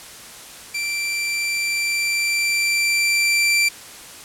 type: tone with level ramp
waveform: sawtooth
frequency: 2349 Hz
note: D7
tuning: in tune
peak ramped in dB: -19 to -11 dBFS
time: 0.74-3.69 s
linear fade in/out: 10 ms
effects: white hiss -39 dBFS RMS until 4.24 s + low-pass 11000 Hz 12 dB/octave